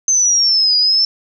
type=exponential two-way sweep; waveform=sine; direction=down then up; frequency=6272 to 4882 to 5360 Hz; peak=-10 dBFS; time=0.08-1.05 s; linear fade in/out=2 ms; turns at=0.77 s; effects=none